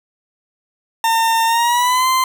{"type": "tone with pitch glide", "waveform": "40% pulse", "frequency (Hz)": [908, 1037], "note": ["A#5", "C6"], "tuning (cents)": [-46, -16], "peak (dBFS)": -12, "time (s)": [1.04, 2.24], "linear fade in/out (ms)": 2, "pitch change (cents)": 230, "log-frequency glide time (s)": [1.46, 2.08], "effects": []}